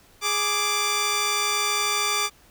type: tone pair together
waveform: 10% pulse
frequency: 415.7 / 1174.7 Hz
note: G#4 / D6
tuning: +2 / 0 cents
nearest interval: octave + tritone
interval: 1798 cents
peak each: -21 / -14 dBFS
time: 0.21-2.3 s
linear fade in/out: 50 ms
effects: pink hiss -55 dBFS RMS until 2.5 s